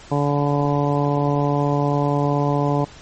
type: harmonic tone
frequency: 143.9 Hz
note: D3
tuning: 35 cents flat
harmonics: 1 / 2 / 3 / 4 / 5 / 6 / 7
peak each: -20 / -23 / -25 / -26 / -27 / -28 / -28 dBFS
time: 0.11-2.85 s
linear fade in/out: 10 ms
effects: pink hiss -43 dBFS RMS until 3.01 s + MP3 32 kbps